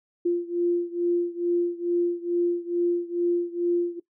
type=beating tone pair; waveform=sine; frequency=346.8 / 349.1 Hz; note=F4 / F4; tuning=-12 / -1 cents; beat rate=2.3 Hz; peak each=-24 / -26 dBFS; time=0.25-4 s; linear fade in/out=10 ms; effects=noise-tail reverb RT60 0.1 s tail -19 dB re dry